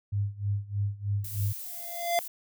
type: tone with tremolo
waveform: sine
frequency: 101.4 Hz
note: G#2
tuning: 41 cents flat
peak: -24 dBFS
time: 0.12-1.53 s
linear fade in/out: 10 ms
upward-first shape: sine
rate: 3.2 Hz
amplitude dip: 90%
type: noise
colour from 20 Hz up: violet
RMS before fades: -39 dBFS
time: 1.24-2.28 s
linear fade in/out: 5 ms
type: tone with exponential growth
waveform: square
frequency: 689 Hz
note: F5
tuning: 24 cents flat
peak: -22 dBFS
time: 1.63-2.19 s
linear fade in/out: 0 ms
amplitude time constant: 120 ms
effects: none